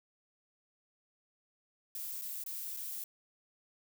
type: noise with dropouts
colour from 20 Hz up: violet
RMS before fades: -41 dBFS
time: 1.95-3.04 s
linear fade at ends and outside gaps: 2 ms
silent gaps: 2.214-2.219 / 2.438-2.462 / 2.766-2.77 s
effects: none